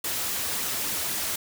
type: noise with flanger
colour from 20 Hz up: white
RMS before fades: -29 dBFS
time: 0.04-1.36 s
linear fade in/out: 5 ms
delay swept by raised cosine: 1.3 to 5.8 ms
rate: 3.6 Hz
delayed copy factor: -0.5
effects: none